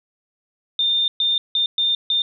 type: tone bursts at uneven times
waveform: sine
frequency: 3614 Hz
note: A7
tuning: 46 cents sharp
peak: -16 dBFS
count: 5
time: 0.79-1.08 / 1.2-1.38 / 1.55-1.66 / 1.78-1.95 / 2.1-2.22 s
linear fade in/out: 2 ms
effects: none